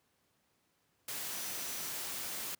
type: tone in noise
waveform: sine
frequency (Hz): 5920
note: F#8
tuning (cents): 0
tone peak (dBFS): -49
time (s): 1.32-1.9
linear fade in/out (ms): 5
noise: white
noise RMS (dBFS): -40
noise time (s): 1.08-2.55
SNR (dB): -12
effects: pink hiss -75 dBFS RMS until 2.59 s + high-pass 100 Hz 12 dB/octave